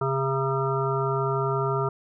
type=harmonic tone; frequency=134.7 Hz; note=C#3; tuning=49 cents flat; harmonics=1 / 3 / 5 / 7 / 9 / 10; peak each=-27 / -27 / -33 / -32 / -31 / -33 dBFS; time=0.01-1.89 s; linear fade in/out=5 ms; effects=none